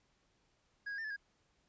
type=tone with pitch steps; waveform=triangle; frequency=1649 / 1637 / 1796 / 1727 / 1632 Hz; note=G#6 / G#6 / A6 / A6 / G#6; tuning=-13 / -25 / +35 / -33 / -31 cents; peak=-37 dBFS; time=0.86-1.165 s; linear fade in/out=10 ms; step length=61 ms; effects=pink hiss -75 dBFS RMS until 1.68 s + resampled to 16000 Hz